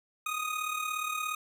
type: tone with amplitude modulation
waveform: 25% pulse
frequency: 1244.5 Hz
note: D#6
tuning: in tune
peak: -25 dBFS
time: 0.26-1.35 s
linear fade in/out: 5 ms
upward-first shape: sine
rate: 37.1 Hz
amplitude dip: 60%
effects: 10-bit